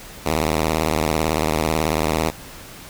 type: tone with vibrato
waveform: 5% pulse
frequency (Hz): 78.4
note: D#2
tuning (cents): +14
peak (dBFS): -7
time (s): 0.25-2.31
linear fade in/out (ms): 20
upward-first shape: sine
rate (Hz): 18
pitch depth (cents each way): 150
effects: pink hiss -39 dBFS RMS until 2.89 s